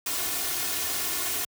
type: noise with comb filter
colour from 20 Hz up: white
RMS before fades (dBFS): -29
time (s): 0.06-1.45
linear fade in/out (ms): 5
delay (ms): 2.8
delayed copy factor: +0.75
effects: high-pass 60 Hz 12 dB/octave